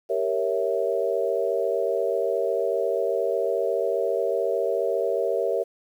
sine chord, G diminished seventh, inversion none, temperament equal, 392 / 466.2 / 554.4 / 659.3 Hz, G4 / Bb4 / Db5 / Fb5, 0 / 0 / 0 / 0 cents, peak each -28 / -26 / -27 / -28 dBFS, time 0.09-5.64 s, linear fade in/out 20 ms, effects 9-bit

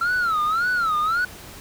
sine tone with vibrato, 1343 Hz, E6, 32 cents sharp, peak -16 dBFS, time 0.01-1.25 s, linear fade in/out 5 ms, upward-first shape sine, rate 1.8 Hz, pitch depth 180 cents each way, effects tanh soft clip ceiling -18 dBFS + pink hiss -41 dBFS RMS until 1.6 s

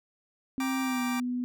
sine tone with pitch glide, 263.7 to 247.5 Hz, C4 to B3, +14 to +4 cents, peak -28 dBFS, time 0.58-1.44 s, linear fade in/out 0 ms, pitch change -110 cents, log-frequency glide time 0.82-1.02 s
25% pulse chord, G minor, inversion none, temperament just, 784 / 940.8 / 1176 Hz, G5 / Bb5 / D6, 0 / +16 / +2 cents, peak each -34 / -36 / -32 dBFS, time 0.6-1.2 s, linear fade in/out 2 ms
effects none

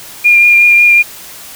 sine tone with vibrato, 2409 Hz, D7, 43 cents sharp, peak -3 dBFS, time 0.24-1.03 s, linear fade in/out 20 ms, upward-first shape triangle, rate 5.4 Hz, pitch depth 18 cents each way, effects white hiss -31 dBFS RMS until 1.55 s

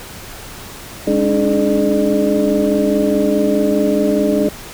sine tone cluster, 205.3 / 281.1 / 305.9 / 423.4 / 600 Hz, G#3 / C#4 / D#4 / G#4 / D5, -20 / +24 / -29 / +33 / +37 cents, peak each -18 dBFS, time 1.07-4.49 s, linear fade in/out 5 ms, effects tanh soft clip ceiling -2 dBFS + pink hiss -33 dBFS RMS until 4.73 s

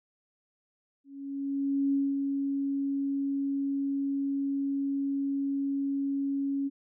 sine tone with ADSR envelope, 277.2 Hz, C#4, in tune, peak -23 dBFS, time 1.04-6.7 s, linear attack 890 ms, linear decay 220 ms, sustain -4 dB, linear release 32 ms, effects none

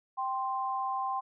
sine tone pair together, 783.1 / 1046.5 Hz, G5 / C6, -2 / 0 cents, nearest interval perfect fourth, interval 502 cents, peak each -33 / -32 dBFS, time 0.17-1.21 s, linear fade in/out 20 ms, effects none

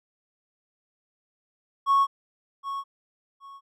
triangle tone with echo, 1104 Hz, C#6, 7 cents flat, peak -14 dBFS, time 1.86-2.07 s, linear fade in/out 50 ms, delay 770 ms, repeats 2, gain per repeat -13 dB, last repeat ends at 3.61 s, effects tanh soft clip ceiling -13 dBFS

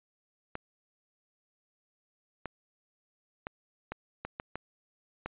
clicks, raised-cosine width 0.5 ms, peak -21 dBFS, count 8, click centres 0.554 / 2.457 / 3.469 / 3.92 / 4.25 / 4.399 / 4.556 / 5.26 s, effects resampled to 8000 Hz

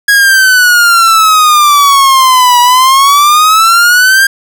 45% pulse exponential two-way sweep, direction down then up, 1661.2 to 967 to 1611 Hz, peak -3 dBFS, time 0.08-4.27 s, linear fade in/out 5 ms, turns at 2.6 s, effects none

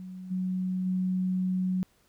sine tone with level steps, 184.9 Hz, F#3, 1 cent flat, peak -38 / -27 / -25 dBFS, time 0-1.83 s, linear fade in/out 0 ms, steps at 0.3 / 0.85 s, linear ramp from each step 20 ms, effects pink hiss -66 dBFS RMS until 2.08 s

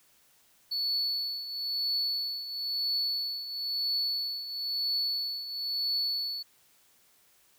triangle tone with tremolo, 4435 Hz, C#8, in tune, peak -24 dBFS, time 0.71-6.43 s, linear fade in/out 10 ms, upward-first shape triangle, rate 1 Hz, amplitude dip 75%, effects tanh soft clip ceiling -21 dBFS + white hiss -64 dBFS RMS until 7.58 s

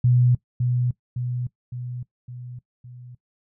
sine tone with echo, 123.47 Hz, B2, in tune, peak -14 dBFS, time 0.04-0.35 s, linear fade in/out 5 ms, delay 560 ms, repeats 5, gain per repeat -5 dB, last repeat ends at 3.15 s, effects noise-tail reverb RT60 0.1 s tail -19 dB re dry

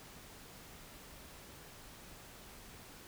silence, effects pink hiss -54 dBFS RMS until 3.07 s

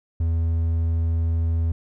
triangle tone, 82.41 Hz, E2, in tune, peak -17 dBFS, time 0.2-1.72 s, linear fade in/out 5 ms, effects none

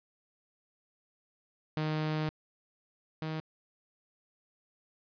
sawtooth tone pair in turn, 154.8 / 157.51 Hz, D#3 / D#3, -9 / +22 cents, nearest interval unison, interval 31 cents, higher second, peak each -26 / -30 dBFS, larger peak first, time 1.77-2.29 / 3.22-3.4 s, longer first, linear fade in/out 0 ms, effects resampled to 11025 Hz + 11-bit

